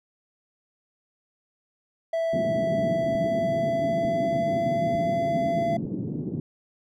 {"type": "tone with pitch glide", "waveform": "triangle", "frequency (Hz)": [659.3, 677.1], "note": ["E5", "E5"], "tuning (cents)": [0, 46], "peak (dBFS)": -21, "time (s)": [2.13, 5.77], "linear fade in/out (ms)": 5, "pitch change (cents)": 46, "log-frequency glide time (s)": [2.53, 4.9]}
{"type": "band-pass noise", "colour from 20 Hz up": "pink", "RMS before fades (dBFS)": -30, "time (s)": [2.33, 6.4], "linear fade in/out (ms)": 2, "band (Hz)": [140, 320], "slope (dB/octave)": 24}
{"type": "click train", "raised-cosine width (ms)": 3, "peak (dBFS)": -25, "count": 4, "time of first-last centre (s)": [3.15, 5.853], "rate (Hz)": 1.11}
{"effects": []}